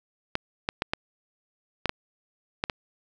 clicks, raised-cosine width 0.3 ms, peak -9 dBFS, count 8, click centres 0.354 / 0.689 / 0.821 / 0.935 / 1.857 / 1.894 / 2.639 / 2.698 s, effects none

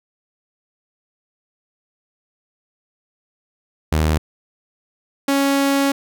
sawtooth tone pair in turn, 77.78 / 277.2 Hz, D#2 / C#4, 0 / 0 cents, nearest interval octave + minor seventh, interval 2200 cents, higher second, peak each -11 dBFS, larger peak neither, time 3.92-4.18 / 5.28-5.92 s, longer second, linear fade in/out 5 ms, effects none

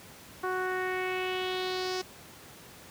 sawtooth tone with low-pass filter sweep, 370 Hz, F#4, in tune, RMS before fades -32 dBFS, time 0.43-2.02 s, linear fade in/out 10 ms, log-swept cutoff 1300 to 5500 Hz, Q 3.3, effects pink hiss -50 dBFS RMS until 2.9 s + high-pass 80 Hz 12 dB/octave

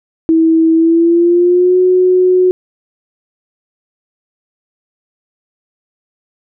sine tone with pitch glide, 324.6 to 366.5 Hz, E4 to F#4, -27 to -16 cents, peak -6 dBFS, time 0.29-2.51 s, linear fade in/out 0 ms, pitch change +211 cents, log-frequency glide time 0.74-1.78 s, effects none

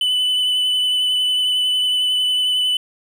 triangle tone with vibrato, 2999 Hz, F#7, 23 cents sharp, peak -14 dBFS, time 0.01-2.77 s, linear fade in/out 2 ms, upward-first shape sine, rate 11 Hz, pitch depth 15 cents each way, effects none

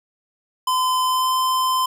square tone with pitch glide, 1022 to 1030.9 Hz, C6 to C6, -41 to -26 cents, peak -18 dBFS, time 0.67-1.86 s, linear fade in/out 5 ms, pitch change +15 cents, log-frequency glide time 1.03-1.35 s, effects none

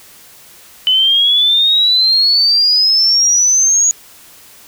sine exponential sweep, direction up, 3002 to 6750 Hz, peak -8 dBFS, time 0.87-3.91 s, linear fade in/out 0 ms, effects white hiss -41 dBFS RMS until 4.67 s

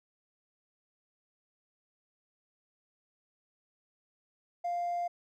triangle tone with hard clipping, 698.5 Hz, F5, in tune, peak -30 dBFS, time 4.64-5.08 s, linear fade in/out 10 ms, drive 2 dB, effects none

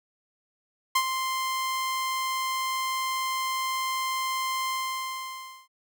sawtooth tone with ADSR envelope, 1046.5 Hz, C6, in tune, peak -15 dBFS, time 0.95-5.68 s, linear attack 8 ms, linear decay 66 ms, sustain -8 dB, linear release 1000 ms, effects none

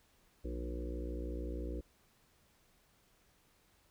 harmonic tone with a mistuned harmonic, 60 Hz, B1, 49 cents flat, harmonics 1 / 3 / 4 / 5 / 6 / 7 / 8 / 9, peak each -39 / -52 / -53 / -46 / -47 / -55 / -49 / -53 dBFS, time 0.44-1.81 s, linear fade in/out 10 ms, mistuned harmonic 4, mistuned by -47 cents, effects pink hiss -70 dBFS RMS until 3.9 s

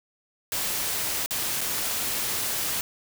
white noise with dropouts, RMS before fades -28 dBFS, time 0.52-2.81 s, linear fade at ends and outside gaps 1 ms, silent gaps 1.261-1.308 / 1.608-1.613 s, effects none

